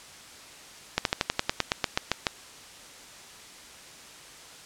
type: slowing click train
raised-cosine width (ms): 0.2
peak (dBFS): -5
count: 13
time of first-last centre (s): 0.98-2.268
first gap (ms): 72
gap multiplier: 1.07
effects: white hiss -47 dBFS RMS until 4.65 s + low-pass 8000 Hz 12 dB/octave